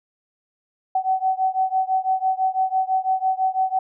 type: beating tone pair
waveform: sine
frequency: 754 / 760 Hz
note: F#5 / F#5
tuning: +32 / +46 cents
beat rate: 6 Hz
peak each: -21 / -22 dBFS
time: 0.95-3.79 s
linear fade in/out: 5 ms
effects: none